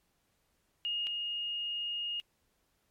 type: tone pair in turn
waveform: sine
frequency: 2853 / 2853 Hz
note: F7 / F7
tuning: +36 / +36 cents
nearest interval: unison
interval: 0 cents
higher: neither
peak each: -31 / -33 dBFS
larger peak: first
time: 0.85-1.07 / 1.07-2.2 s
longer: second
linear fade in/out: 0 ms
effects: pink hiss -75 dBFS RMS until 2.9 s + MP3 64 kbps